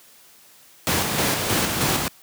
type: noise with tremolo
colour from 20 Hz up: pink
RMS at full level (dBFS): -20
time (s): 0.87-2.08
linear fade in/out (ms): 0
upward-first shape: square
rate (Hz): 3.2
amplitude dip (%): 35
effects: white hiss -51 dBFS RMS until 2.22 s + high-pass 100 Hz 12 dB/octave